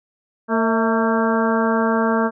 harmonic tone with a mistuned harmonic, 226.6 Hz, A#3, 49 cents flat, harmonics 1 / 2 / 3 / 4 / 5 / 6 / 7, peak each -19 / -22 / -24 / -25 / -26 / -27 / -27 dBFS, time 0.48-2.31 s, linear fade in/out 50 ms, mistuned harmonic 3, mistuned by -60 cents, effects none

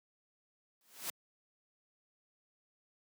white noise with exponential growth, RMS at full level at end -36 dBFS, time 0.81-1.1 s, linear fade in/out 1 ms, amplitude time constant 61 ms, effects high-pass 150 Hz 12 dB/octave

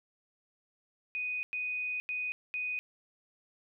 sine tone bursts at uneven times, 2489 Hz, D#7, in tune, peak -32 dBFS, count 4, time 1.15-1.43 / 1.53-2 / 2.09-2.32 / 2.54-2.79 s, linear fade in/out 0 ms, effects none

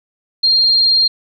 sine tone, 4206 Hz, C8, 8 cents sharp, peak -9 dBFS, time 0.43-1.08 s, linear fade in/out 10 ms, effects none

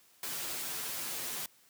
white noise with comb filter, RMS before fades -38 dBFS, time 0.23-1.46 s, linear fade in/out 2 ms, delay 10 ms, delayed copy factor -0.95, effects white hiss -64 dBFS RMS until 1.69 s + high-pass 100 Hz 12 dB/octave

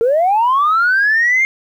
sine linear sweep, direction up, 440.9 to 2139 Hz, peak -9 dBFS, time 0.01-1.45 s, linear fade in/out 0 ms, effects tanh soft clip ceiling -7 dBFS + 8-bit

